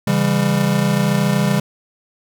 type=chord; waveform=square; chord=C# diminished; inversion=none; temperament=just; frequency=138.59 / 166.31 / 199.57 Hz; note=C#3 / E3 / G3; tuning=0 / +16 / +31 cents; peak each=-20 / -21 / -18 dBFS; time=0.07-1.6 s; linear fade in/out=5 ms; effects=none